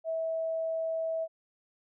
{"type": "tone", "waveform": "sine", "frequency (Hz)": 650, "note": "E5", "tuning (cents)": -24, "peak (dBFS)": -29, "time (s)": [0.04, 1.28], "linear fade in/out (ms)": 50, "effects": []}